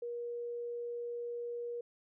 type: tone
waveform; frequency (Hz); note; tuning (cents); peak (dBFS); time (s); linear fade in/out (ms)
sine; 476.4; A#4; +38; -37; 0.02-1.81; 5
effects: none